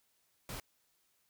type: noise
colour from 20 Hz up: pink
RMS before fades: -43 dBFS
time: 0.49-0.6 s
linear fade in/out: 2 ms
effects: white hiss -75 dBFS RMS until 1.29 s